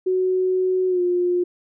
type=tone with pitch glide; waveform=sine; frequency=371 to 355.5 Hz; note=F#4 to F4; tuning=+5 to +31 cents; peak=-17 dBFS; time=0.06-1.44 s; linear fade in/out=10 ms; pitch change=-74 cents; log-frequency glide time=0.88-1.01 s; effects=none